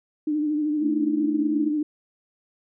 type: tone with vibrato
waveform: sine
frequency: 301.2 Hz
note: D4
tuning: 44 cents sharp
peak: -21 dBFS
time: 0.27-1.83 s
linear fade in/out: 5 ms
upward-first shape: sine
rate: 13 Hz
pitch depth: 44 cents each way
type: chord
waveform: sine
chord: A major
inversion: none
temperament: equal with one note detuned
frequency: 220 / 282.7 / 329.6 Hz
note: A3 / C#4 / E4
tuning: 0 / +34 / 0 cents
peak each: -30 dBFS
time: 0.8-1.72 s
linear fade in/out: 50 ms
effects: none